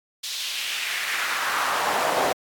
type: noise with high-pass filter sweep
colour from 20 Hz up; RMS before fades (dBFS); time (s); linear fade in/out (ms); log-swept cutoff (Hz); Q
brown; -26; 0.23-2.33; 10; 4200 to 590; 1.9
effects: AAC 64 kbps